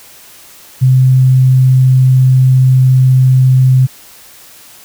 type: tone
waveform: sine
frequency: 129.6 Hz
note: C3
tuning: 16 cents flat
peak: -4 dBFS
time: 0.81-3.87 s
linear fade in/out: 20 ms
effects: white hiss -38 dBFS RMS until 4.84 s